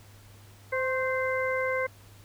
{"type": "harmonic tone with a mistuned harmonic", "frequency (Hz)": 518, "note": "C5", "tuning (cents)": -17, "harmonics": [1, 2, 3, 4], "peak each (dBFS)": [-28, -34, -34, -32], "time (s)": [0.72, 1.87], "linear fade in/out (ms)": 10, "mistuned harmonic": 2, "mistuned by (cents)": 37, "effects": ["added 101 Hz sine -51 dBFS peak until 2.24 s", "pink hiss -56 dBFS RMS until 2.24 s"]}